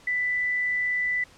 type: tone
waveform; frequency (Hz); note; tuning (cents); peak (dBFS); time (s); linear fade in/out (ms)
sine; 1986; B6; +9; -23; 0.07-1.24; 5
effects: pink hiss -53 dBFS RMS until 1.37 s + low-pass 8000 Hz 12 dB/octave